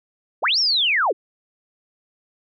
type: linear two-way sweep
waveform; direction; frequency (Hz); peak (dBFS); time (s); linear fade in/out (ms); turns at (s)
sine; up then down; 276.5 to 5650 to 276.5; -16; 0.42-1.13; 20; 0.59
effects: none